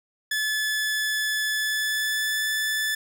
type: tone with pitch glide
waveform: sawtooth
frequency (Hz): 1726 to 1746.1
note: A6 to A6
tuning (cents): -34 to -14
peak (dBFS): -20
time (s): 0.31-2.95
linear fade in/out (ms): 5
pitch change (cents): +20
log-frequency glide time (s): 1.51-2.48
effects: none